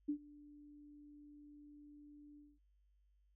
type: tone with ADSR envelope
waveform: sine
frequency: 293.4 Hz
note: D4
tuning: 2 cents flat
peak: -33 dBFS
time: 0.08-2.59 s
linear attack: 14 ms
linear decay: 82 ms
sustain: -23 dB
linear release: 220 ms
effects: added 50 Hz sine -70 dBFS peak until 3.35 s